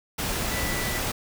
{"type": "tone in noise", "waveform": "sine", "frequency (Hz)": 1975.5, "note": "B6", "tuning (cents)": 0, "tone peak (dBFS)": -33, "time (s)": [0.51, 0.99], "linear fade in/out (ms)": 10, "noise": "pink", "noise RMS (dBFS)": -28, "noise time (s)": [0.18, 1.12], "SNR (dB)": -8, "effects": []}